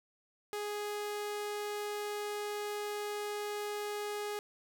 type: tone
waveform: sawtooth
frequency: 415.3 Hz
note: G#4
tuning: in tune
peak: -32 dBFS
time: 0.53-4.39 s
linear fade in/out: 0 ms
effects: 11-bit